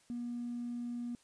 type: tone with tanh clipping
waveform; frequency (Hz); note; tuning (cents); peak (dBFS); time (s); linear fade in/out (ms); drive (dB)
triangle; 240; B3; -49; -36; 0.1-1.15; 0; 1
effects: white hiss -67 dBFS RMS until 1.23 s + resampled to 22050 Hz